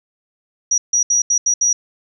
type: tone bursts at uneven times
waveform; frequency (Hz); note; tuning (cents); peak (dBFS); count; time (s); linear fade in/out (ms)
sine; 5790; F#8; -38; -12; 6; 0.71-0.78 / 0.93-1.03 / 1.1-1.22 / 1.3-1.38 / 1.46-1.54 / 1.61-1.73; 5
effects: none